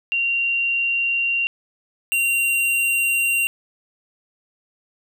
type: tone pair in turn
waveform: sine / square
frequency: 2763 / 2763 Hz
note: F7 / F7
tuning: -19 / -19 cents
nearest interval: unison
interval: 0 cents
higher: neither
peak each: -18 dBFS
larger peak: neither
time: 0.12-1.47 / 2.12-3.47 s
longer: neither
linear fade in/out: 0 ms
effects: none